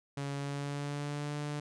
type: tone with pitch glide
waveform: sawtooth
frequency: 140.7 to 147.27 Hz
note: C#3 to D3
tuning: +26 to +5 cents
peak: -31 dBFS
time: 0.17-1.6 s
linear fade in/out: 5 ms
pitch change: +79 cents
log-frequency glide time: 0.35-1.38 s
effects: resampled to 22050 Hz